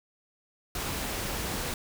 pink noise, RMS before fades -33 dBFS, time 0.75-1.74 s, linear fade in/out 2 ms, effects none

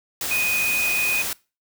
sine tone in noise, 2489 Hz, D#7, in tune, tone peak -20 dBFS, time 0.31-1.22 s, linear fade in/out 2 ms, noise white, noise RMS -27 dBFS, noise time 0.21-1.33 s, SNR +4 dB, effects noise-tail reverb RT60 0.3 s tail -22 dB re dry

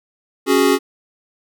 square chord, C# suspended fourth, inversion none, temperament equal, 277.2 / 370 / 415.3 Hz, C#4 / F#4 / G#4, 0 / 0 / 0 cents, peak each -17 dBFS, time 0.46-0.79 s, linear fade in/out 50 ms, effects none

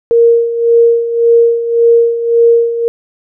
sine tone with tremolo, 466.2 Hz, A#4, in tune, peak -3 dBFS, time 0.11-2.88 s, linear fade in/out 0 ms, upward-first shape sine, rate 1.8 Hz, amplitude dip 70%, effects none

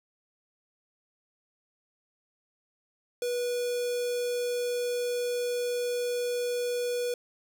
square tone with notch filter, 487 Hz, B4, 24 cents flat, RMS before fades -30 dBFS, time 3.22-7.14 s, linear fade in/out 2 ms, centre 1700 Hz, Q 1.1, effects none

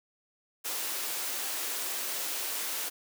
white high-pass noise, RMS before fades -34 dBFS, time 0.64-2.9 s, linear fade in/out 20 ms, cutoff 290 Hz, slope 24 dB/octave, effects none

